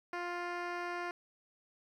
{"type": "tone with low-pass filter", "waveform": "10% pulse", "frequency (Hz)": 350.7, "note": "F4", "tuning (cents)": 7, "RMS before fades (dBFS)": -39, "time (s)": [0.13, 1.11], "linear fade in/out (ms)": 2, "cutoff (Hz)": 3200, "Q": 0.63, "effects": ["11-bit"]}